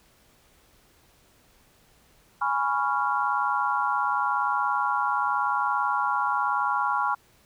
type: chord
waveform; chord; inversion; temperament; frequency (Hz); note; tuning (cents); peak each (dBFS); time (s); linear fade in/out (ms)
sine; C# dominant seventh; second; equal with one note detuned; 830.6 / 987.8 / 1108.7 / 1386.5; G#5 / B5 / C#6 / E#6; 0 / 0 / 0 / -13; -28; 2.41-7.15; 10
effects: pink hiss -60 dBFS RMS until 7.45 s